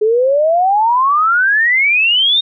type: exponential sweep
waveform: sine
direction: up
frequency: 418 to 3729 Hz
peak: -9 dBFS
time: 0.01-2.41 s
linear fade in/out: 10 ms
effects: none